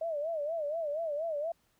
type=tone with vibrato; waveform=sine; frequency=622.3 Hz; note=D#5; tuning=in tune; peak=-31 dBFS; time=0.01-1.52 s; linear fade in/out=5 ms; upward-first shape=sine; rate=4.2 Hz; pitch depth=140 cents each way; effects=pink hiss -72 dBFS RMS until 1.79 s